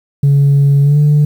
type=tone with pitch glide; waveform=sine; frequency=140.8 to 147.97 Hz; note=C#3 to D3; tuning=+27 to +13 cents; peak=-4 dBFS; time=0.23-1.25 s; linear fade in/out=5 ms; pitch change=+86 cents; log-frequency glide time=0.82-0.98 s; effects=tanh soft clip ceiling -4 dBFS + 7-bit